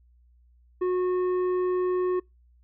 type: tone with tanh clipping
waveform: triangle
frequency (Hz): 364.4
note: F#4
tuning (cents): -26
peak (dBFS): -24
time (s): 0.81-2.2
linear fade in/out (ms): 10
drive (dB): 12
effects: noise-tail reverb RT60 0.2 s tail -26 dB re dry + added 60 Hz sine -56 dBFS peak until 2.63 s